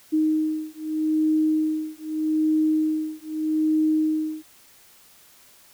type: beating tone pair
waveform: sine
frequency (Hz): 311.1 / 311.91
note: D#4 / D#4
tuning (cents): 0 / +4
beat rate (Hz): 0.81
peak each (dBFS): -23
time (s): 0.12-4.43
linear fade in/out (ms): 20
effects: white hiss -53 dBFS RMS until 5.73 s